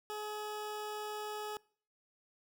20% pulse tone, 423.1 Hz, G#4, 32 cents sharp, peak -34 dBFS, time 0.1-1.57 s, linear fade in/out 0 ms, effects noise-tail reverb RT60 0.5 s tail -24 dB re dry

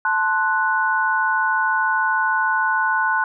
sine chord, F# diminished, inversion first, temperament equal, 880 / 1046.5 / 1480 Hz, A5 / C6 / F#6, 0 / 0 / 0 cents, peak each -22 / -23 / -19 dBFS, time 0.05-3.24 s, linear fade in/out 2 ms, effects none

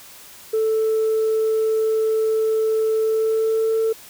sine tone with pitch glide, 440 to 446.1 Hz, A4 to A4, 0 to +24 cents, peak -15 dBFS, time 0.53-3.93 s, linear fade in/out 10 ms, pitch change +24 cents, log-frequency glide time 2.99-3.79 s, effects tanh soft clip ceiling -14 dBFS + white hiss -43 dBFS RMS until 4.09 s

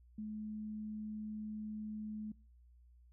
sine tone, 213.9 Hz, A3, 49 cents flat, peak -40 dBFS, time 0.18-2.32 s, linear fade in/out 5 ms, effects noise-tail reverb RT60 0.4 s tail -23 dB re dry + added 60 Hz sine -60 dBFS peak until 3.12 s

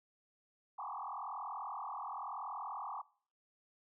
sine tone with frequency modulation, 980 Hz, B5, 14 cents flat, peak -40 dBFS, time 0.78-3.02 s, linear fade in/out 10 ms, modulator 40.9 Hz, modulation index 5.3, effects noise-tail reverb RT60 0.5 s tail -23 dB re dry

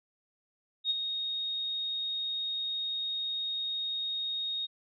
sine tone with ADSR envelope, 3729 Hz, A#7, in tune, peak -24 dBFS, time 0.84-4.67 s, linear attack 62 ms, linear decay 25 ms, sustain -7 dB, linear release 24 ms, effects none

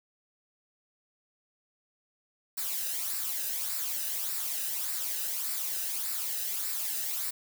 blue noise with flanger, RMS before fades -33 dBFS, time 2.57-7.31 s, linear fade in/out 10 ms, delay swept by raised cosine 0.31 to 0.92 ms, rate 1.7 Hz, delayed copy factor -0.55, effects none

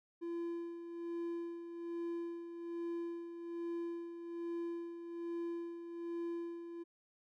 triangle tone with tremolo, 340 Hz, F4, 46 cents flat, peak -35 dBFS, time 0.21-6.84 s, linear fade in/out 20 ms, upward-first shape sine, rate 1.2 Hz, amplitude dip 60%, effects none

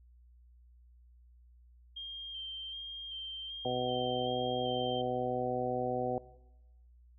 sine tone with vibrato, 3178 Hz, G7, 23 cents sharp, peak -39 dBFS, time 1.96-5.02 s, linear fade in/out 10 ms, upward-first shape square, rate 1.3 Hz, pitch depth 20 cents each way
harmonic tone, 125 Hz, B2, 21 cents sharp, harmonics 1 / 2 / 3 / 4 / 5 / 6, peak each -42 / -40 / -40 / -35 / -39 / -36 dBFS, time 3.65-6.18 s, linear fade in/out 2 ms
effects noise-tail reverb RT60 1.0 s tail -19 dB re dry + added 60 Hz sine -57 dBFS peak until 7.18 s

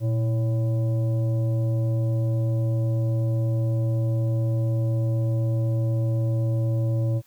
sine tone with frequency modulation, 116.54 Hz, A#2, in tune, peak -20 dBFS, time 0-7.22 s, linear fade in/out 50 ms, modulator 442 Hz, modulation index 0.4, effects white hiss -60 dBFS RMS until 7.26 s

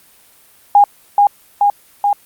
sine tone with echo, 815 Hz, G#5, 33 cents flat, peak -4 dBFS, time 0.75-0.84 s, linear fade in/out 2 ms, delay 430 ms, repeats 3, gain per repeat -2 dB, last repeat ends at 2.13 s, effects white hiss -48 dBFS RMS until 2.25 s + Opus 32 kbps

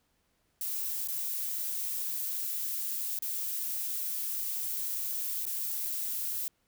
violet noise with dropouts, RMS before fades -34 dBFS, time 0.61-6.48 s, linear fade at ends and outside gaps 2 ms, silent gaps 1.075-1.084 / 3.19-3.222 / 5.455-5.465 s, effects pink hiss -74 dBFS RMS until 6.67 s

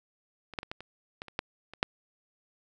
clicks, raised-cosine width 0.3 ms, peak -28 / -15 / -24 / -20 / -27 / -22 / -29 / -13 / -28 / -8 dBFS, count 10, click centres 0.537 / 0.588 / 0.631 / 0.715 / 0.806 / 1.219 / 1.283 / 1.391 / 1.736 / 1.829 s, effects none

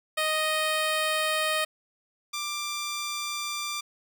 10% pulse tone pair in turn, 622.3 / 1182.9 Hz, D#5 / D6, 0 / +12 cents, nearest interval major seventh, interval 1112 cents, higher second, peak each -16 / -22 dBFS, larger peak first, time 0.17-1.65 / 2.33-3.81 s, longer neither, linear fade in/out 10 ms, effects none

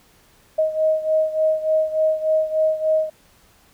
sine beating tone pair, 627 / 630.4 Hz, D#5 / D#5, +13 / +23 cents, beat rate 3.4 Hz, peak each -18 / -22 dBFS, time 0.58-3.1 s, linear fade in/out 10 ms, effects pink hiss -55 dBFS RMS until 3.73 s

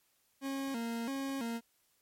40% pulse tone with vibrato, 251.1 Hz, B3, 29 cents sharp, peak -34 dBFS, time 0.41-1.61 s, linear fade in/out 50 ms, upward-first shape square, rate 1.5 Hz, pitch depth 140 cents each way, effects white hiss -73 dBFS RMS until 2.01 s + MP3 64 kbps

